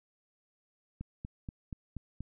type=click train; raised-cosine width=5 ms; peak=-27 dBFS; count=6; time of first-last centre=1.01-2.206 s; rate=4.18 Hz; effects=none